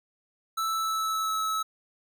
square tone with pitch glide, 1318.5 to 1300.3 Hz, E6 to E6, 0 to -24 cents, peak -27 dBFS, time 0.57-1.63 s, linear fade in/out 10 ms, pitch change -24 cents, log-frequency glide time 0.68-1.34 s, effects none

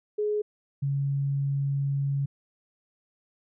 sine tone pair in turn, 420 / 139.39 Hz, G#4 / C#3, +19 / +10 cents, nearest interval octave + perfect fifth, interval 1909 cents, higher first, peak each -24 dBFS, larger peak neither, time 0.18-0.42 / 0.82-2.26 s, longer second, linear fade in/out 10 ms, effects none

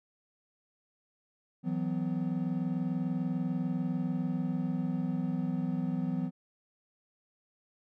triangle chord, E suspended second, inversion none, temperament equal with one note detuned, 164.81 / 185 / 251.7 Hz, E3 / F#3 / B3, 0 / 0 / +33 cents, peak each -32 dBFS, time 1.63-6.31 s, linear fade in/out 50 ms, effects none

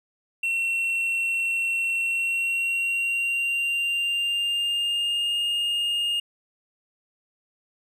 triangle tone with pitch glide, 2718 to 2835 Hz, F7 to F7, -48 to +25 cents, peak -21 dBFS, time 0.43-6.2 s, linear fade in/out 5 ms, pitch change +73 cents, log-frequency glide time 2-5.38 s, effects none

